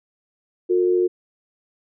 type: tone pair together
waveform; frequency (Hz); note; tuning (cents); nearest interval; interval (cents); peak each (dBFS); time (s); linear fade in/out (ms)
sine; 360 / 453.6; F#4 / A#4; -47 / -47; major third; 400; -16 / -23; 0.69-1.08; 20
effects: none